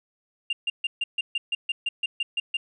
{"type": "tone bursts", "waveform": "sine", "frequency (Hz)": 2794, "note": "F7", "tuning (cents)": 0, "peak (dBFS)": -21, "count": 13, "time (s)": [0.5, 2.57], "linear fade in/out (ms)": 5, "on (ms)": 30, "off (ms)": 140, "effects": ["tanh soft clip ceiling -20 dBFS"]}